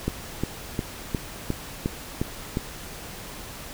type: click train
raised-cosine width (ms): 3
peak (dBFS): -11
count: 8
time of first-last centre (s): 0.08-2.571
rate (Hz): 2.81
effects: pink hiss -39 dBFS RMS until 3.73 s